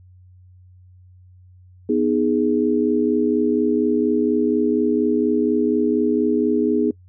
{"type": "chord", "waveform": "sine", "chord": "G# minor", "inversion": "first", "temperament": "equal", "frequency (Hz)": [246.9, 311.1, 415.3], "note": ["B3", "D#4", "G#4"], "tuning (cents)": [0, 0, 0], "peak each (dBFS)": -20, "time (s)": [1.89, 6.91], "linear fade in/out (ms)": 5, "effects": ["noise-tail reverb RT60 0.1 s tail -23 dB re dry", "added 91 Hz sine -45 dBFS peak until 7.08 s"]}